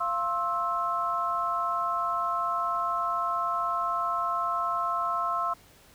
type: tone cluster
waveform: sine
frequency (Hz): 691 / 1062 / 1312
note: F5 / C6 / E6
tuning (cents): -19 / +25 / -9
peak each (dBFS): -33 / -29 / -29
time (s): 0-5.54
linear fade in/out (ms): 10
effects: pink hiss -56 dBFS RMS until 5.94 s